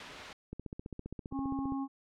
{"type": "noise", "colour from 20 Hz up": "white", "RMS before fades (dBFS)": -41, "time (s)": [0, 0.33], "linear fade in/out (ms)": 2}
{"type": "click train", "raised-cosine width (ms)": 3, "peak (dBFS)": -28, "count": 19, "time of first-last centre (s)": [0.53, 1.722], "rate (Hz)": 15.1}
{"type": "harmonic tone", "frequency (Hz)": 271.9, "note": "C#4", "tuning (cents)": -33, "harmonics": [1, 3, 4], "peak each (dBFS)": [-33, -43, -45], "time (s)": [1.31, 1.88], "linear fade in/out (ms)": 50}
{"effects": ["low-pass 3000 Hz 12 dB/octave"]}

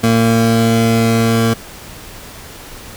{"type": "tone pair together", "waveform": "25% pulse", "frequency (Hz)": [114.2, 228.5], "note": ["A#2", "A#3"], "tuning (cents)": [-35, -34], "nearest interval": "octave", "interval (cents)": 1201, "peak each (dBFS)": -10, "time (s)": [0.03, 1.54], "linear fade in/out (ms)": 10, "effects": ["pink hiss -34 dBFS RMS until 2.96 s"]}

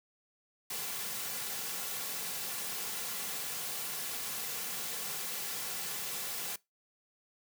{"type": "noise with comb filter", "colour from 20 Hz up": "white", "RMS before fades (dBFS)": -38, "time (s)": [0.7, 6.56], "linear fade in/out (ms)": 5, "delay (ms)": 3.2, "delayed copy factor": -0.5, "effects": ["noise-tail reverb RT60 0.2 s tail -22 dB re dry", "high-pass 150 Hz 12 dB/octave"]}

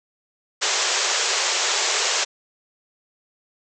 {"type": "band-pass noise", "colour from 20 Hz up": "white", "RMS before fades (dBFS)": -22, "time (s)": [0.61, 2.25], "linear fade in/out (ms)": 20, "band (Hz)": [360, 7600], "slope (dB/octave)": 96, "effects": []}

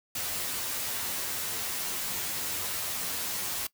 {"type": "noise with comb filter", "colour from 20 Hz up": "white", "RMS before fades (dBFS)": -33, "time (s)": [0.15, 3.67], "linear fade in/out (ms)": 5, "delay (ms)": 11, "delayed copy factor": 0.7, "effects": ["noise-tail reverb RT60 0.1 s tail -20 dB re dry"]}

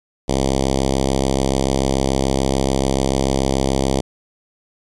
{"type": "tone with notch filter", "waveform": "5% pulse", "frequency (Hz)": 66.9, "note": "C2", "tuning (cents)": 39, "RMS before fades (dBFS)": -18, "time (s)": [0.28, 4.01], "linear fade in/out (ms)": 10, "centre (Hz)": 1600, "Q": 0.59, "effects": ["resampled to 22050 Hz"]}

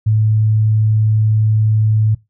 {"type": "tone", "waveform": "sine", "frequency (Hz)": 108.5, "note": "A2", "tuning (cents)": -24, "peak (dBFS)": -10, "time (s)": [0.06, 2.15], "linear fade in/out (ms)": 10, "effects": ["noise-tail reverb RT60 0.2 s tail -20 dB re dry"]}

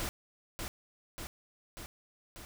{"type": "noise with echo", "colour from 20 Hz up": "pink", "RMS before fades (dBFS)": -36, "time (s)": [0, 0.09], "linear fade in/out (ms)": 0, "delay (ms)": 590, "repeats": 4, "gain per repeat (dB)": -3, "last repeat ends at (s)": 2.45, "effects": []}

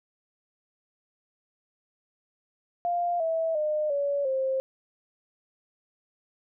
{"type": "tone with pitch steps", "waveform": "sine", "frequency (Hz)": [698.5, 651.7, 608.1, 567.4, 529.4], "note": ["F5", "E5", "D#5", "C#5", "C5"], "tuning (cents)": [0, -20, -40, 40, 20], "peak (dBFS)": -24, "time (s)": [2.85, 4.6], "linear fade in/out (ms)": 0, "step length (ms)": 350, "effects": []}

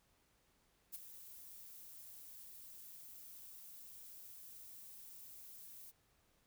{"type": "noise with ADSR envelope", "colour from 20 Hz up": "violet", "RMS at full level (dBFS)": -44, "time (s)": [0.92, 5.92], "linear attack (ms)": 28, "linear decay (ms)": 18, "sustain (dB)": -11, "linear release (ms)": 28, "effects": ["pink hiss -75 dBFS RMS until 6.46 s"]}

